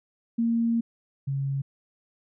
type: tone pair in turn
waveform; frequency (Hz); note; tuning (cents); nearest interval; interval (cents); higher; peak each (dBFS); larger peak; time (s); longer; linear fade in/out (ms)
sine; 231.2 / 137.47; A#3 / C#3; -14 / -14; major sixth; 900; first; -21 / -25; first; 0.38-0.81 / 1.27-1.62; first; 10
effects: none